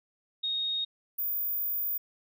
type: tone pair in turn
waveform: sine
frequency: 3729 / 14876 Hz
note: A#7 / A#9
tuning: 0 / -5 cents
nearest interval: 2 octaves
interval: 2395 cents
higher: second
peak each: -28 dBFS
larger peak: neither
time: 0.43-0.85 / 1.18-1.98 s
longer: second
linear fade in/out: 10 ms
effects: none